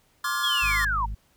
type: chord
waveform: square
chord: D half-diminished seventh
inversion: third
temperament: just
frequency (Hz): 1057.2 / 1174.7 / 1409.6 / 1691.5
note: C6 / D6 / F6 / Ab6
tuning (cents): +18 / 0 / +16 / +31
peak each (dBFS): -32 / -31 / -31 / -32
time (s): 0.24-0.85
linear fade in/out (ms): 5
type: linear sweep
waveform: sine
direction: down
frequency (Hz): 3429 to 880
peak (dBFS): -23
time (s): 0.43-1.06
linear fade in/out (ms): 10
type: harmonic tone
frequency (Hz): 51.91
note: G#1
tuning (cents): 0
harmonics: 1 / 2 / 3 / 4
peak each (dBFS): -29 / -40 / -49 / -49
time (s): 0.62-1.15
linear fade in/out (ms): 10
effects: pink hiss -64 dBFS RMS until 1.36 s